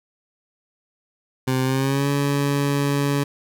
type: tone with pitch glide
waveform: 20% pulse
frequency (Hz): 130 to 141.77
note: C3 to C#3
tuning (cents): -11 to +39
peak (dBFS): -14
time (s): 1.47-3.24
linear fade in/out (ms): 10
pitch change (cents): +150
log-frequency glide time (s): 1.63-2.09
effects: none